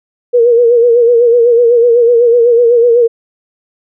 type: tone with vibrato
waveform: sine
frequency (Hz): 473.8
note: A#4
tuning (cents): +28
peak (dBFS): -4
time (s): 0.33-3.08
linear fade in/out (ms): 20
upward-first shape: sine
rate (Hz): 8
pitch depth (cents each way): 60
effects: none